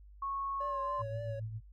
sine tone with pitch glide, 1100 to 1046.1 Hz, C#6 to C6, -14 to -1 cents, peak -34 dBFS, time 0.22-1.02 s, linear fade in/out 5 ms, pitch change -87 cents, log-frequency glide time 0.57-0.87 s
triangle tone with vibrato, 568 Hz, C#5, 42 cents sharp, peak -37 dBFS, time 0.6-1.4 s, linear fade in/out 10 ms, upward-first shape triangle, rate 3.6 Hz, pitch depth 46 cents each way
sine tone with tremolo, 110 Hz, A2, in tune, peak -35 dBFS, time 0.98-1.61 s, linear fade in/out 50 ms, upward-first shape triangle, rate 7.1 Hz, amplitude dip 60%
effects noise-tail reverb RT60 0.1 s tail -23 dB re dry + added 50 Hz sine -52 dBFS peak until 1.72 s

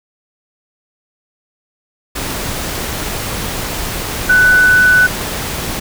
sine tone in noise, 1492 Hz, F#6, 14 cents sharp, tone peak -6 dBFS, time 4.29-5.07 s, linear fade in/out 10 ms, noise pink, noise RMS -21 dBFS, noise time 2.15-5.8 s, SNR +12 dB, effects none

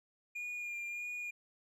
triangle tone with vibrato, 2422 Hz, D#7, 47 cents flat, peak -37 dBFS, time 0.35-1.31 s, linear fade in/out 10 ms, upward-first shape sine, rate 1.6 Hz, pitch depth 19 cents each way, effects none

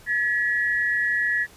sine tone pair together, 1709 / 1918.3 Hz, G#6 / A#6, +49 / +49 cents, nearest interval major second, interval 200 cents, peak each -23 dBFS, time 0.06-1.47 s, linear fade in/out 50 ms, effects pink hiss -50 dBFS RMS until 1.56 s + resampled to 32000 Hz

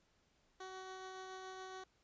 15% pulse tone with tremolo, 375.9 Hz, F#4, 27 cents sharp, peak -40 dBFS, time 0.6-1.84 s, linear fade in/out 5 ms, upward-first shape triangle, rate 7.1 Hz, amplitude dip 25%, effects pink hiss -75 dBFS RMS until 2.03 s + resampled to 16000 Hz

